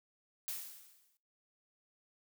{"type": "noise with exponential decay", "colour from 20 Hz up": "blue", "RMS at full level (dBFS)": -38, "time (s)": [0.48, 1.17], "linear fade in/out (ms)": 0, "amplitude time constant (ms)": 150, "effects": ["noise-tail reverb RT60 0.4 s tail -21 dB re dry"]}